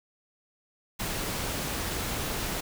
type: noise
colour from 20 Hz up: pink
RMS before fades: -32 dBFS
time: 0.99-2.61 s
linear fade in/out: 10 ms
effects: none